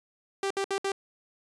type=tone bursts; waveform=sawtooth; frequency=392 Hz; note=G4; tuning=in tune; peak=-23 dBFS; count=4; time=0.43-0.919 s; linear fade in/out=2 ms; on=75 ms; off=63 ms; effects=resampled to 22050 Hz